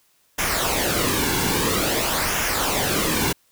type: noise with flanger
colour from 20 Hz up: pink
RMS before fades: -22 dBFS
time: 0.38-3.33 s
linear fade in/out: 10 ms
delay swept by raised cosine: 0.23 to 1.63 ms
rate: 0.5 Hz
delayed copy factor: -0.6
effects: white hiss -62 dBFS RMS until 3.51 s